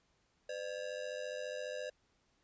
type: ring-modulated tone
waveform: square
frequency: 554.4 Hz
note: C#5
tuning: in tune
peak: -37 dBFS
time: 0.49-1.9 s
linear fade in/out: 5 ms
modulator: 47.3 Hz
effects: pink hiss -75 dBFS RMS until 2.43 s + resampled to 16000 Hz